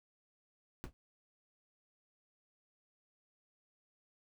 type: noise with exponential decay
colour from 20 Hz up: brown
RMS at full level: -35 dBFS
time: 0.84-0.93 s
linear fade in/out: 0 ms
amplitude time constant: 19 ms
effects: none